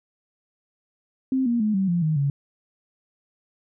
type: tone with pitch steps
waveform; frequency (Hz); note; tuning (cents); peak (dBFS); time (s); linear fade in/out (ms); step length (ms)
sine; 262.6 / 236.7 / 213.3 / 192.23 / 173.25 / 156.14 / 140.72; C4 / A#3 / G#3 / G3 / F3 / D#3 / C#3; +6 / +27 / +46 / -34 / -14 / +6 / +26; -19; 1.32-2.3; 2; 140
effects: none